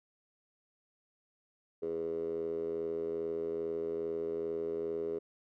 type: tone with band-pass filter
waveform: 10% pulse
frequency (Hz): 82.41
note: E2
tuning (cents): 0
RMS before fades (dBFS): -36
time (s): 1.82-5.19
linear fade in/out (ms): 10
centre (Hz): 430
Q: 8.3
effects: none